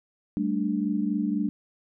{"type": "chord", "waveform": "sine", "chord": "G suspended second", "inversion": "none", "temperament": "equal", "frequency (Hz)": [196, 220, 293.7], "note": ["G3", "A3", "D4"], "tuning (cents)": [0, 0, 0], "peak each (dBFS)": -28, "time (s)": [0.37, 1.49], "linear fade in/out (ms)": 0, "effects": []}